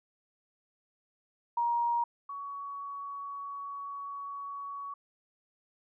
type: tone pair in turn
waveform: sine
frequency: 945 / 1123.8 Hz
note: A#5 / C#6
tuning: +23 / +23 cents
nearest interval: minor third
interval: 300 cents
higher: second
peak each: -26 / -37 dBFS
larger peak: first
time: 1.57-2.04 / 2.29-4.94 s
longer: second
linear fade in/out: 5 ms
effects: none